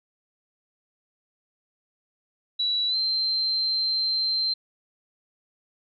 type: tone with pitch glide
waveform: sine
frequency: 3926 to 4128 Hz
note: B7 to C8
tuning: -11 to -24 cents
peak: -22 dBFS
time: 2.59-4.54 s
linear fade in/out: 10 ms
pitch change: +87 cents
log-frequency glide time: 2.88-2.96 s
effects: none